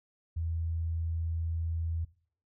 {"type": "tone", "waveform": "sine", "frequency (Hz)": 82.41, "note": "E2", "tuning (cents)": 0, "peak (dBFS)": -30, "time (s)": [0.36, 2.05], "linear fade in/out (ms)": 10, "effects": ["noise-tail reverb RT60 0.5 s tail -20 dB re dry"]}